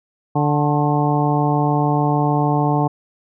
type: harmonic tone with a mistuned harmonic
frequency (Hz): 146.83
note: D3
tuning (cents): 0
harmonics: 1 / 2 / 3 / 4 / 5 / 6 / 7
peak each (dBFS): -18 / -21 / -25 / -29 / -22 / -23 / -28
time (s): 0.35-2.88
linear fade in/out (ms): 10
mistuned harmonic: 7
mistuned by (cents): +72
effects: none